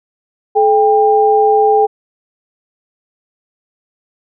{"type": "tone pair together", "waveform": "sine", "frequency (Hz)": [430, 796.9], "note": ["A4", "G5"], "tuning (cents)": [-40, 28], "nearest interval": "major seventh", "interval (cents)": 1068, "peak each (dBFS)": -10, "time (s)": [0.55, 1.87], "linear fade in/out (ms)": 20, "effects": []}